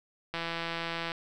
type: click train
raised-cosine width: 0.3 ms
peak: -18 dBFS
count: 131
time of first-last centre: 0.34-1.118 s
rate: 167 Hz
effects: none